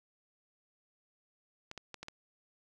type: clicks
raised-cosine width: 0.2 ms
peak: -26 dBFS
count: 5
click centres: 1.714 / 1.777 / 1.943 / 2.03 / 2.084 s
effects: none